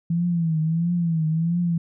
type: tone with vibrato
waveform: sine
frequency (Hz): 165.7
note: E3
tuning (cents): +9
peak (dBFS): -19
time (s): 0.1-1.78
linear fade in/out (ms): 5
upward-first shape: triangle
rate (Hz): 1.5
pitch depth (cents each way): 110
effects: none